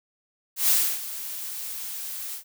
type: noise with ADSR envelope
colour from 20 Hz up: blue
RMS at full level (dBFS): -19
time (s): 0.56-2.44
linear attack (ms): 130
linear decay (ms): 300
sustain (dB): -15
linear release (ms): 100
effects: none